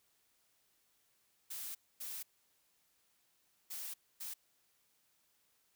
blue noise bursts at uneven times, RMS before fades -44 dBFS, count 4, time 1.5-1.75 / 2-2.23 / 3.7-3.94 / 4.2-4.34 s, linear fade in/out 10 ms, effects white hiss -75 dBFS RMS until 5.75 s

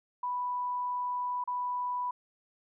sine tone with dropouts, 987.8 Hz, B5, in tune, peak -30 dBFS, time 0.23-2.11 s, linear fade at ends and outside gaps 5 ms, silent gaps 1.44-1.475 s, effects none

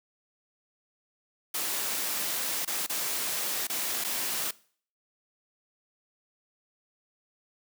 white noise with dropouts, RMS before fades -31 dBFS, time 1.54-4.51 s, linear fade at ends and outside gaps 5 ms, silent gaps 2.65-2.675 / 2.865-2.895 / 3.671-3.697 / 4.041-4.045 s, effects noise-tail reverb RT60 0.5 s tail -21 dB re dry + high-pass 200 Hz 12 dB/octave

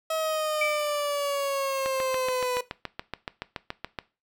30% pulse exponential sweep, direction down, 642 to 493.9 Hz, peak -23 dBFS, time 0.1-2.61 s, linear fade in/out 5 ms
sine tone with exponential decay, 2323 Hz, D7, 20 cents flat, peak -22 dBFS, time 0.61-1.12 s, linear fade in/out 5 ms, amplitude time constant 110 ms
click train, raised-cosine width 0.3 ms, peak -15 dBFS, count 16, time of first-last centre 1.86-3.988 s, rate 7.05 Hz
effects noise-tail reverb RT60 0.3 s tail -19 dB re dry

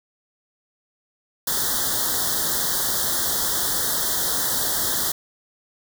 white band-stop noise, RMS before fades -23 dBFS, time 1.47-5.12 s, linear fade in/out 5 ms, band 1900 to 3200 Hz, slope 96 dB/octave, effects none

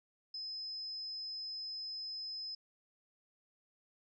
sine tone, 5100 Hz, D#8, 42 cents sharp, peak -40 dBFS, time 0.34-2.55 s, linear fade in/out 5 ms, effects none

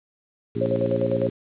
harmonic tone, 58.27 Hz, A#1, in tune, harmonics 2 / 3 / 4 / 5 / 6 / 7, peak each -29 / -32 / -30 / -32 / -32 / -29 dBFS, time 0.55-1.3 s, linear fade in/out 10 ms
sine tone with tremolo, 540 Hz, C#5, 45 cents flat, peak -20 dBFS, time 0.61-1.28 s, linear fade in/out 5 ms, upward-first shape square, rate 9.9 Hz, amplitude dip 70%
effects resampled to 8000 Hz + 8-bit

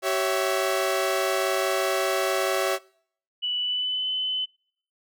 sawtooth chord, C# diminished, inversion second, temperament equal with one note detuned, 382.6 / 554.4 / 659.3 Hz, G4 / C#5 / E5, -42 / 0 / 0 cents, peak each -23 dBFS, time 0.02-2.79 s, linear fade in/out 50 ms
sine tone with pitch glide, 2960 to 3027 Hz, F#7 to F#7, 0 to +39 cents, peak -24 dBFS, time 3.42-4.46 s, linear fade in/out 20 ms, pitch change +39 cents, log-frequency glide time 3.58-4.07 s
effects noise-tail reverb RT60 0.6 s tail -24 dB re dry

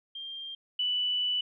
sine tone pair in turn, 3188 / 2972 Hz, G7 / F#7, +28 / +7 cents, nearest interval minor second, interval 121 cents, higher first, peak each -37 / -26 dBFS, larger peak second, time 0.15-0.55 / 0.79-1.41 s, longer second, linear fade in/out 5 ms, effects none

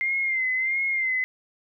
sine tone with vibrato, 2093 Hz, C7, in tune, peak -22 dBFS, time 0.01-1.24 s, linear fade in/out 0 ms, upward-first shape sine, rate 1.5 Hz, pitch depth 56 cents each way, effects none

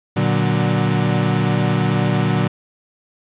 35% pulse chord, Bb augmented, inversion none, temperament equal with one note detuned, 117.9 / 146.83 / 185 Hz, Bb2 / D3 / F#3, +20 / 0 / 0 cents, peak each -18 dBFS, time 0.16-2.48 s, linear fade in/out 10 ms, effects resampled to 8000 Hz + 8-bit

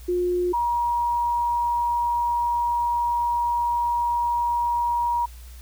sine tone pair in turn, 356.7 / 952.3 Hz, F4 / A#5, +37 / +37 cents, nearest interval octave + perfect fourth, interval 1700 cents, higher second, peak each -20 dBFS, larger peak neither, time 0.08-0.53 / 0.53-5.26 s, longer second, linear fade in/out 10 ms, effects added 60 Hz sine -39 dBFS peak until 5.61 s + white hiss -51 dBFS RMS until 5.61 s

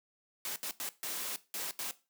white noise bursts at uneven times, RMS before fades -38 dBFS, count 6, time 0.45-0.56 / 0.63-0.71 / 0.8-0.89 / 1.03-1.36 / 1.54-1.71 / 1.79-1.91 s, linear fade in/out 0 ms, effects noise-tail reverb RT60 0.3 s tail -17 dB re dry + high-pass 200 Hz 12 dB/octave

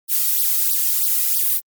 violet noise with flanger, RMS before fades -18 dBFS, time 0.08-1.61 s, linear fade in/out 50 ms, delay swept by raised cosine 0.2 to 1.6 ms, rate 3.1 Hz, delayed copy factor +0.95, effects Opus 48 kbps

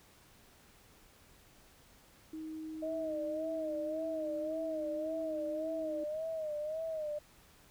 sine tone, 315 Hz, D#4, 21 cents sharp, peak -40 dBFS, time 2.33-6.04 s, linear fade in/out 5 ms
sine tone with vibrato, 622.3 Hz, D#5, in tune, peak -35 dBFS, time 2.82-7.19 s, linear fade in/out 10 ms, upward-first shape sine, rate 1.8 Hz, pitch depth 79 cents each way
effects pink hiss -62 dBFS RMS until 7.7 s

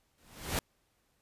pink noise with exponential growth, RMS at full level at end -29 dBFS, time 0.18-0.59 s, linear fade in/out 1 ms, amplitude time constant 89 ms, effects pink hiss -74 dBFS RMS until 1.21 s + resampled to 32000 Hz

